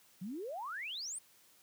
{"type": "exponential sweep", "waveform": "sine", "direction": "up", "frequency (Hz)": [170.1, 9440], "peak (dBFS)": -39, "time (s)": [0.21, 1.19], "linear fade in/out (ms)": 10, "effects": ["white hiss -65 dBFS RMS until 1.62 s", "high-pass 60 Hz 12 dB/octave"]}